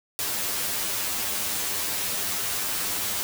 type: noise with comb filter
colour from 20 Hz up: white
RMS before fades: -28 dBFS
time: 0.19-3.23 s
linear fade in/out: 0 ms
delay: 10 ms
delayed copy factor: +0.75
effects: none